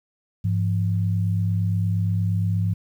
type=tone pair together; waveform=sine; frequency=102 / 170.6 Hz; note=G#2 / F3; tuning=-31 / -40 cents; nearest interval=major sixth; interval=891 cents; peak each=-20 / -26 dBFS; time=0.44-2.74 s; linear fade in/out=10 ms; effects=9-bit